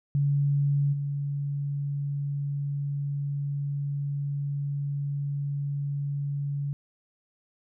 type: tone with level steps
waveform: sine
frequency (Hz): 142.1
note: C#3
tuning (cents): +43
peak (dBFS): -21 / -27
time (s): 0.15-6.73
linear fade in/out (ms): 0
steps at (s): 0.92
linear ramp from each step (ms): 20
effects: none